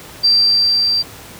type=tone with level ramp; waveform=sine; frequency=4699 Hz; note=D8; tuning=in tune; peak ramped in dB=-8 to -13 dBFS; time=0.23-1.03 s; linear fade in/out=20 ms; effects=pink hiss -36 dBFS RMS until 1.39 s + high-pass 60 Hz 12 dB/octave